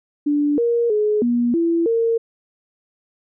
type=tone with pitch steps; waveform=sine; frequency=292.3 / 470.5 / 422.4 / 239.9 / 335.3 / 458.7 Hz; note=D4 / A#4 / G#4 / A#3 / E4 / A#4; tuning=-8 / +16 / +29 / +50 / +30 / -28 cents; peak=-15 dBFS; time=0.26-2.18 s; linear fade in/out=10 ms; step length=320 ms; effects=none